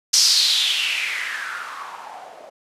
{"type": "noise with low-pass filter sweep", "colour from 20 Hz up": "violet", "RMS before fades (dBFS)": -22, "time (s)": [0.13, 2.5], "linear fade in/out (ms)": 10, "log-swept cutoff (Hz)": [5600, 580], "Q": 5, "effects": ["resampled to 32000 Hz"]}